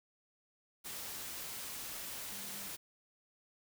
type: tone in noise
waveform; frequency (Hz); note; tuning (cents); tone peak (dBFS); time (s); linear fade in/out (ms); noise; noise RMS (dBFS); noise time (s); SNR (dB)
sine; 198.2; G3; +19; -55; 2.31-2.69; 20; white; -44; 0.84-2.77; -14
effects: none